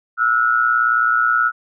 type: tone pair together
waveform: sine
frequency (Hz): 1322.4 / 1441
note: E6 / F#6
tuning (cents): +5 / -46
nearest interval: minor second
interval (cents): 149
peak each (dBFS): -16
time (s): 0.17-1.52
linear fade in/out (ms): 50
effects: none